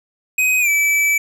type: tone with pitch glide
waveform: square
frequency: 2516 to 2307 Hz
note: D#7 to D7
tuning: +19 to -31 cents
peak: -14 dBFS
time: 0.38-1.18 s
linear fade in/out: 5 ms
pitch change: -150 cents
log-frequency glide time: 0.6-0.69 s
effects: none